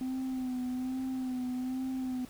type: tone with vibrato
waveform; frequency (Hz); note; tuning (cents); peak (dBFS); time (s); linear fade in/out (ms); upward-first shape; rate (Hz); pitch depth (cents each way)
sine; 256.1; C4; -37; -29; 0.01-2.25; 2; sine; 1.2; 36
effects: tanh soft clip ceiling -31 dBFS + pink hiss -54 dBFS RMS until 2.29 s